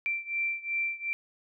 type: beating tone pair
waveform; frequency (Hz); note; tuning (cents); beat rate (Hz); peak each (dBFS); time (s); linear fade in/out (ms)
sine; 2349 / 2351.7; D7 / D7; 0 / +2; 2.7; -31 / -33; 0.06-1.13; 0
effects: none

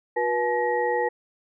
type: tone cluster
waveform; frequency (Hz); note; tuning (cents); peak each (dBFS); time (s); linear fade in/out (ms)
sine; 362.7 / 483.8 / 857 / 1891; F#4 / B4 / A5 / A#6; -34 / -36 / -46 / +24; -31 / -24 / -26 / -30; 0.16-1.09; 10
effects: none

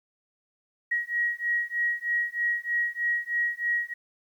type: beating tone pair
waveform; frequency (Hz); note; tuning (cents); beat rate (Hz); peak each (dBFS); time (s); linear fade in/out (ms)
sine; 1898 / 1901.2; A#6 / A#6; +31 / +34; 3.2; -28; 0.91-3.94; 10
effects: 10-bit

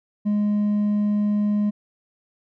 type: tone with hard clipping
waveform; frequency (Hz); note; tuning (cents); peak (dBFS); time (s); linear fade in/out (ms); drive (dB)
sine; 207.7; G#3; 0; -19; 0.25-1.71; 20; 2
effects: none

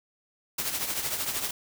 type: noise with tremolo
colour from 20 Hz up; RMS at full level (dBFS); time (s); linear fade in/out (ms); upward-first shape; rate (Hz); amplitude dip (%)
white; -28; 0.58-1.51; 5; triangle; 13; 65
effects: none

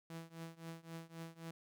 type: tone with tremolo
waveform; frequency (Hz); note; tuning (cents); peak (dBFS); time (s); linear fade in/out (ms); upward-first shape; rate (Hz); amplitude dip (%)
sawtooth; 164.81; E3; 0; -40; 0.1-1.51; 2; triangle; 3.8; 95
effects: none

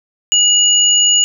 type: tone pair together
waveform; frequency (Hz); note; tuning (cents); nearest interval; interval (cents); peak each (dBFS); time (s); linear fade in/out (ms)
sine; 2900 / 6878; F#7 / A8; -35 / -40; octave + minor third; 1495; -11; 0.32-1.24; 0
effects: none

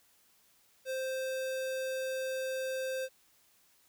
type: tone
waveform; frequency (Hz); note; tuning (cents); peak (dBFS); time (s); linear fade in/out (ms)
square; 523.3; C5; 0; -34; 0.85-3.09; 50
effects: white hiss -67 dBFS RMS until 3.88 s

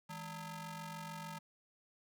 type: ring-modulated tone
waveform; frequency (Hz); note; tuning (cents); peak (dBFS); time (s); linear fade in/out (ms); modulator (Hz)
sawtooth; 370.9; F#4; +4; -37; 0.09-1.39; 10; 533
effects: none

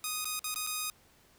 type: tone with dropouts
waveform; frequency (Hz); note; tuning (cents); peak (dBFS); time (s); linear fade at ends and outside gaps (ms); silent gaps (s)
5% pulse; 1244.5; D#6; 0; -21; 0.04-0.9; 1; 0.245-0.254 / 0.393-0.442 / 0.543-0.559 / 0.666-0.671
effects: pink hiss -63 dBFS RMS until 1.38 s

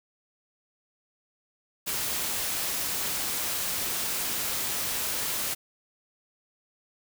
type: noise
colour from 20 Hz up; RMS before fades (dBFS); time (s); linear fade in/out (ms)
white; -30; 1.86-5.55; 20
effects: none

